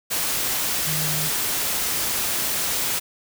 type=tone in noise; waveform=sine; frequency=154.3 Hz; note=D#3; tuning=14 cents flat; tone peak=-28 dBFS; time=0.86-1.29 s; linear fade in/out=20 ms; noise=white; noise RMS=-24 dBFS; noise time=0.1-3 s; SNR=-7 dB; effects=none